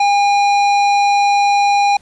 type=tone with hard clipping; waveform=sine; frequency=810 Hz; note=G#5; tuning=43 cents flat; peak=-12 dBFS; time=0-1.97 s; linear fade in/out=5 ms; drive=12 dB; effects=pink hiss -50 dBFS RMS until 2.01 s + resampled to 22050 Hz